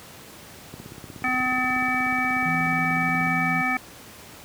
click train, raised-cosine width 3 ms, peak -25 dBFS, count 43, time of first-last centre 0.74-3.27 s, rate 16.6 Hz
harmonic tone, 254.1 Hz, B3, 49 cents sharp, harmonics 1 / 3 / 5 / 7 / 9, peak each -29 / -28 / -29 / -28 / -25 dBFS, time 1.24-3.77 s, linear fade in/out 2 ms
sine tone with pitch glide, 164.81 to 167.69 Hz, E3 to E3, 0 to +30 cents, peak -27 dBFS, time 2.45-3.62 s, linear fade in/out 10 ms, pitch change +30 cents, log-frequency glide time 2.85-3.07 s
effects pink hiss -44 dBFS RMS until 4.44 s + high-pass 80 Hz 12 dB/octave

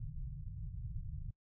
pink low-pass noise, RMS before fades -43 dBFS, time 0-1.31 s, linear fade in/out 5 ms, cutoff 160 Hz, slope 96 dB/octave, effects noise-tail reverb RT60 0.1 s tail -24 dB re dry

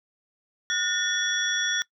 sine tone cluster, 1448 / 1813 / 3415 / 5680 Hz, F#6 / A#6 / G#7 / F8, -38 / -49 / +48 / +28 cents, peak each -30 / -28 / -28 / -32 dBFS, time 0.7-1.82 s, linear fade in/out 0 ms, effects noise-tail reverb RT60 0.1 s tail -22 dB re dry

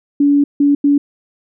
sine tone bursts at uneven times, 285.8 Hz, D4, 47 cents flat, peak -8 dBFS, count 3, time 0.2-0.44 / 0.6-0.75 / 0.84-0.98 s, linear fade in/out 5 ms, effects none

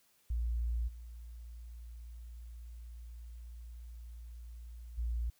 sine tone with level steps, 58.27 Hz, A#1, in tune, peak -31 / -45 / -32 dBFS, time 0.3-5.3 s, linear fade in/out 5 ms, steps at 0.87 / 4.97 s, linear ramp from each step 20 ms, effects white hiss -70 dBFS RMS until 5.39 s

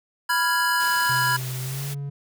square chord, F diminished, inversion second, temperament equal, 987.8 / 1396.9 / 1661.2 Hz, Cb6 / F6 / Ab6, 0 / 0 / 0 cents, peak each -24 / -27 / -24 dBFS, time 0.29-1.37 s, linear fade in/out 10 ms
white noise, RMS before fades -36 dBFS, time 0.79-1.95 s, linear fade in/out 20 ms
triangle tone with pitch glide, 128.7 to 141.16 Hz, C3 to C#3, -28 to +32 cents, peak -26 dBFS, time 1.09-2.1 s, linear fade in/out 10 ms, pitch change +160 cents, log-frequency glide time 1.62-1.86 s
effects none

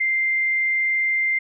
sine tone, 2093 Hz, C7, in tune, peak -18 dBFS, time 0-1.39 s, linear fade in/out 10 ms, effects none

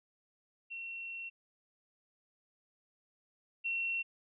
sine tone pair in turn, 2721 / 2721 Hz, F7 / F7, -46 / -46 cents, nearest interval unison, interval 0 cents, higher neither, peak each -40 / -32 dBFS, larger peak second, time 0.7-1.3 / 3.64-4.03 s, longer first, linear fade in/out 20 ms, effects none

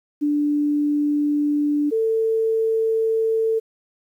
sine tone pair in turn, 293.7 / 446.5 Hz, D4 / A4, 0 / +25 cents, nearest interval perfect fifth, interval 725 cents, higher second, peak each -17 dBFS, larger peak neither, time 0.21-1.91 / 1.91-3.6 s, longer first, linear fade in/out 20 ms, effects 9-bit

